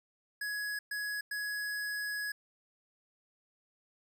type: tone bursts at uneven times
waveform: square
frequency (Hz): 1676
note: G#6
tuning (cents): +15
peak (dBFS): -35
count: 3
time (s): 0.41-0.79 / 0.91-1.21 / 1.31-2.32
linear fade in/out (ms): 5
effects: 12-bit